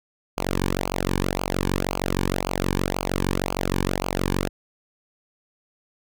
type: tone with flanger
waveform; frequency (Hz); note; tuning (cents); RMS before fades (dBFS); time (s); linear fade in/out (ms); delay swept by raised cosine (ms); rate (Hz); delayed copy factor
sawtooth; 46.43; F#1; +7; -25; 0.37-4.49; 10; 0.53 to 1.53; 1.9; -0.9
effects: none